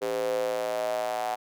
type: tone with high-pass filter sweep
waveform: square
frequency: 56.9 Hz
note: A#1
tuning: 41 cents flat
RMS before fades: -29 dBFS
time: 0.01-1.36 s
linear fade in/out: 20 ms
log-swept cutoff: 450 to 740 Hz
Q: 7
effects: none